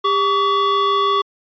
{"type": "tone pair together", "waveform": "square", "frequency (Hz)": [400, 1134], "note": ["G4", "C#6"], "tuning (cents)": [35, 39], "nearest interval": "octave + tritone", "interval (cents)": 1804, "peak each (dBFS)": [-21, -16], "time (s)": [0.04, 1.22], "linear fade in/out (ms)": 10, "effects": ["resampled to 11025 Hz"]}